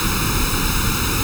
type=noise with comb filter; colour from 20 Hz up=pink; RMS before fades=-19 dBFS; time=0-1.23 s; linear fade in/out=0 ms; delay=0.77 ms; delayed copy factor=+1; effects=none